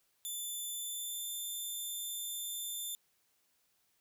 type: tone with pitch glide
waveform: 5% pulse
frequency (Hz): 3520 to 3551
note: A7 to A7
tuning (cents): 0 to +15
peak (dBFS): -31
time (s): 0.25-2.95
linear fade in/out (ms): 0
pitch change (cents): +15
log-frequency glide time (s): 0.7-1.28
effects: white hiss -75 dBFS RMS until 4 s